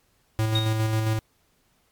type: tone with tremolo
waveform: square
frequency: 110 Hz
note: A2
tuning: in tune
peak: -21 dBFS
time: 0.39-1.19 s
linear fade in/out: 0 ms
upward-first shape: square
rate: 7.4 Hz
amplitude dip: 30%
type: tone with exponential decay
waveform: sine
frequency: 3736 Hz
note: A#7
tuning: 3 cents sharp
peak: -21 dBFS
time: 0.55-0.83 s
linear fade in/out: 5 ms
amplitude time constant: 60 ms
effects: pink hiss -66 dBFS RMS until 1.91 s + MP3 96 kbps